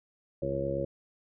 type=harmonic tone; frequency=68.7 Hz; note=C#2; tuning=15 cents flat; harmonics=1 / 2 / 3 / 4 / 5 / 6 / 7 / 8; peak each=-42 / -37 / -41 / -44 / -36 / -43 / -38 / -32 dBFS; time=0.42-0.85 s; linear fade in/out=5 ms; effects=none